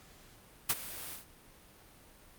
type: noise with ADSR envelope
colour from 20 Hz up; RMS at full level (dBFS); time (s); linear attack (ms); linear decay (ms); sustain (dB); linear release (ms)
white; -26; 0.69-1.25; 10; 41; -17; 120
effects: pink hiss -58 dBFS RMS until 2.38 s + Opus 48 kbps